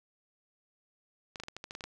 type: clicks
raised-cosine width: 0.2 ms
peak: -24 dBFS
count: 10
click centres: 1.358 / 1.4 / 1.436 / 1.484 / 1.566 / 1.641 / 1.709 / 1.751 / 1.808 / 1.84 s
effects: none